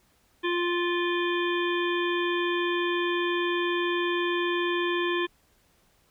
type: harmonic tone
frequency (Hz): 349.2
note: F4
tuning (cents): 0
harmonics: 1 / 3 / 5 / 7 / 9 / 10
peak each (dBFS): -26 / -32 / -32 / -36 / -37 / -39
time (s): 0.43-5.27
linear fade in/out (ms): 20
effects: pink hiss -65 dBFS RMS until 6.1 s